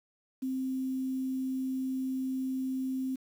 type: tone with quantisation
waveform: sine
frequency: 261.6 Hz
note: C4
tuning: in tune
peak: -30 dBFS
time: 0.42-3.16 s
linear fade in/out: 10 ms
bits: 9
effects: none